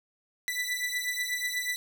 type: beating tone pair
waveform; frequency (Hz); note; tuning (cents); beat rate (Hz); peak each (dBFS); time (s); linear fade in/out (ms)
sawtooth; 1975.5 / 1983.7; B6 / B6; 0 / +7; 8.2; -29; 0.48-1.76; 0
effects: none